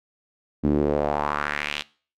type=tone with band-pass filter sweep; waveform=sawtooth; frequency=73.42 Hz; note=D2; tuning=in tune; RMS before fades=-24 dBFS; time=0.63-1.83 s; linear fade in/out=20 ms; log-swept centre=250 to 3400 Hz; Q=2.7; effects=noise-tail reverb RT60 0.4 s tail -21 dB re dry